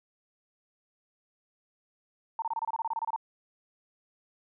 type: tone bursts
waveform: sine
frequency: 907 Hz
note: A#5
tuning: 48 cents flat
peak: -28 dBFS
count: 14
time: 2.39-3.162 s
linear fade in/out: 2 ms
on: 31 ms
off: 26 ms
effects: none